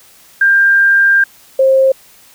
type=tone pair in turn; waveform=sine; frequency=1594 / 531.9 Hz; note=G6 / C5; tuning=+28 / +28 cents; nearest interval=octave + perfect fifth; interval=1900 cents; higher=first; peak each=-6 dBFS; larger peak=neither; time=0.41-1.24 / 1.59-1.92 s; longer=first; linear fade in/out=5 ms; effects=white hiss -44 dBFS RMS until 2.34 s